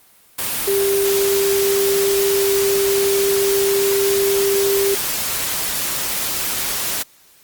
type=tone in noise; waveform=sine; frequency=395.5 Hz; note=G4; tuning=15 cents sharp; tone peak=-15 dBFS; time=0.67-4.95 s; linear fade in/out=10 ms; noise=white; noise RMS=-22 dBFS; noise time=0.38-7.03 s; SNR=+4 dB; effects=white hiss -51 dBFS RMS until 7.43 s + Opus 32 kbps